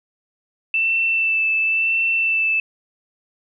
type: tone with vibrato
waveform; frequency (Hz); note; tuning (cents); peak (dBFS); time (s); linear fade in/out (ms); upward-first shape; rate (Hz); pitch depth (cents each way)
sine; 2658; E7; +14; -16; 0.74-2.6; 2; sine; 0.95; 18
effects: none